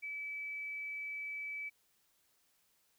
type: tone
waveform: sine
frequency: 2300 Hz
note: D7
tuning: 37 cents flat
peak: -39 dBFS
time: 0.02-1.7 s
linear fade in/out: 20 ms
effects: white hiss -74 dBFS RMS until 2.98 s